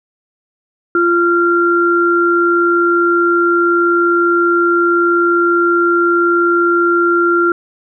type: tone pair together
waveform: sine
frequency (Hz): 345.1 / 1380.4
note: F4 / F6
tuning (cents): -21 / -21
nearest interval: 2 octaves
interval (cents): 2400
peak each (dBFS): -12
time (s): 0.95-7.52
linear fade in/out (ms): 2
effects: none